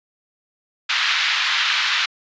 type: band-pass noise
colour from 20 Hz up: white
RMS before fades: -20 dBFS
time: 0.89-2.06 s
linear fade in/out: 10 ms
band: 1200 to 3900 Hz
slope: 24 dB/octave
effects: resampled to 16000 Hz